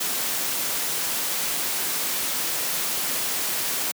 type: noise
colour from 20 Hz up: white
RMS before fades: -26 dBFS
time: 0-3.92 s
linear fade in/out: 10 ms
effects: high-pass 150 Hz 12 dB/octave